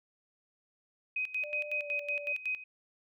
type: tone with tremolo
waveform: sine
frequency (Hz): 2515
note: D#7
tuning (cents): +18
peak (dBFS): -30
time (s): 1.16-2.64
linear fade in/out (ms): 5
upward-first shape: square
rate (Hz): 5.4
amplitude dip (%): 80
type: tone with pitch glide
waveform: sine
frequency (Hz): 594 to 580.8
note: D5 to D5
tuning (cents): +20 to -19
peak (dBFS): -40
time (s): 1.43-2.33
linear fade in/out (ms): 10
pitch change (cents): -39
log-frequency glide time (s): 1.77-1.89
effects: none